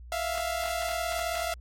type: tone pair together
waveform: sawtooth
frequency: 659.3 / 698.5 Hz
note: E5 / F5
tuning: 0 / 0 cents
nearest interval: minor second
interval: 100 cents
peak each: -28 dBFS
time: 0.12-1.54 s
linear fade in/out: 2 ms
effects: added 60 Hz sine -43 dBFS peak until 1.6 s + AAC 48 kbps